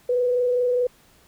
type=tone with frequency modulation; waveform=sine; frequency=493.9 Hz; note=B4; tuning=in tune; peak=-18 dBFS; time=0.09-0.87 s; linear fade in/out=5 ms; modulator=24.8 Hz; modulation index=0.33; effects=pink hiss -56 dBFS RMS until 1.27 s